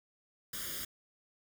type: noise with comb filter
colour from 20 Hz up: white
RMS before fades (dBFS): -40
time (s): 0.53-0.85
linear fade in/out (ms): 5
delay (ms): 0.59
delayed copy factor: +0.9
effects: none